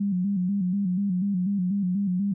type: tone with vibrato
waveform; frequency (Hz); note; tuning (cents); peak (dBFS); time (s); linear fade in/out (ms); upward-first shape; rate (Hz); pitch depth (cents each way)
sine; 190.6; G3; -48; -22; 0-2.34; 10; square; 4.1; 92
effects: none